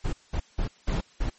brown noise bursts at uneven times, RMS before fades -26 dBFS, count 5, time 0.04-0.13 / 0.33-0.4 / 0.58-0.68 / 0.87-1.01 / 1.2-1.3 s, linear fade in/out 10 ms, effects white hiss -58 dBFS RMS until 1.38 s + MP3 32 kbps

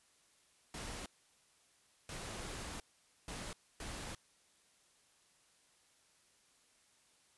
pink noise bursts at uneven times, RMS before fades -45 dBFS, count 4, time 0.74-1.06 / 2.09-2.8 / 3.28-3.53 / 3.8-4.15 s, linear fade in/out 2 ms, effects white hiss -70 dBFS RMS until 7.37 s + resampled to 24000 Hz

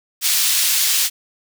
pink high-pass noise, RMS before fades -17 dBFS, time 0.21-1.1 s, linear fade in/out 50 ms, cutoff 3500 Hz, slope 12 dB/octave, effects none

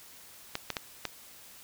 clicks, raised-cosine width 0.2 ms, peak -14 dBFS, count 4, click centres 0.554 / 0.703 / 0.768 / 1.053 s, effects white hiss -52 dBFS RMS until 1.63 s

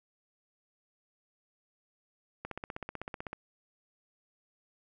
click train, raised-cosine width 0.5 ms, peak -23 dBFS, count 15, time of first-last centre 2.45-3.331 s, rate 15.9 Hz, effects none

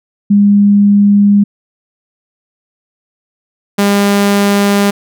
sine / sawtooth tone pair in turn, 203.1 / 201.6 Hz, G#3 / G3, -38 / +49 cents, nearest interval unison, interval 13 cents, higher first, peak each -4 dBFS, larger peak neither, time 0.3-1.44 / 3.78-4.91 s, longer first, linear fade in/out 10 ms, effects none

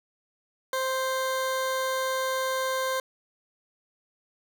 20% pulse tone, 523.3 Hz, C5, in tune, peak -21 dBFS, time 0.73-3 s, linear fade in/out 2 ms, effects none

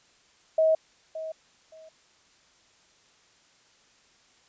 sine tone with echo, 637 Hz, D#5, 41 cents sharp, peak -18 dBFS, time 0.58-0.75 s, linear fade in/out 5 ms, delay 570 ms, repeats 2, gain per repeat -14 dB, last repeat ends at 1.89 s, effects white hiss -61 dBFS RMS until 4.48 s + resampled to 16000 Hz

